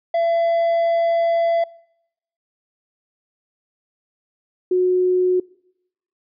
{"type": "tone pair in turn", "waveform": ["triangle", "sine"], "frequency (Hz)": [673, 365.3], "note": ["E5", "F#4"], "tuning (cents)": [36, -22], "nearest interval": "major seventh", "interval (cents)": 1058, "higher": "first", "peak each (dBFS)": [-14, -14], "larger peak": "neither", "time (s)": [[0.14, 1.64], [4.71, 5.4]], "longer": "first", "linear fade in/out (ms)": 5, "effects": ["noise-tail reverb RT60 0.8 s tail -24 dB re dry", "resampled to 11025 Hz"]}